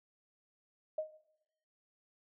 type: tone with exponential decay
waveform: sine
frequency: 622.3 Hz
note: D#5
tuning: in tune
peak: -30 dBFS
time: 0.98-1.17 s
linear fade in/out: 5 ms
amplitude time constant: 41 ms
effects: noise-tail reverb RT60 0.8 s tail -17 dB re dry